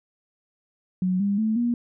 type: tone with pitch steps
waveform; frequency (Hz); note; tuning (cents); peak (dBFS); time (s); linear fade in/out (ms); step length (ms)
sine; 184.1 / 200.8 / 218.9 / 238.7; F#3 / G3 / A3 / A#3; -8 / +42 / -9 / +41; -20; 1.02-1.74; 2; 180
effects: none